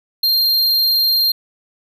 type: tone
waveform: square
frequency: 4192 Hz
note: C8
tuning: 2 cents sharp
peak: -13 dBFS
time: 0.23-1.32 s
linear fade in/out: 5 ms
effects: none